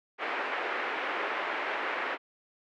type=band-pass noise; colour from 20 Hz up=white; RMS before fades=-33 dBFS; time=0.18-2.18 s; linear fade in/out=50 ms; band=340 to 2200 Hz; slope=24 dB/octave; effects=none